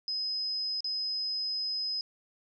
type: tone with dropouts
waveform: sine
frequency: 5060 Hz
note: D#8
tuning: 28 cents sharp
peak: -30 dBFS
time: 0.08-2.01 s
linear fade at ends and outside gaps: 1 ms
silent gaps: 0.806-0.844 s
effects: none